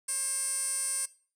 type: tone with band-pass filter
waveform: 15% pulse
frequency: 535 Hz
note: C5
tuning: 38 cents sharp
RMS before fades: -32 dBFS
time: 0.08-1.06 s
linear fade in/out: 10 ms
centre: 8900 Hz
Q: 6.2
effects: noise-tail reverb RT60 0.4 s tail -20 dB re dry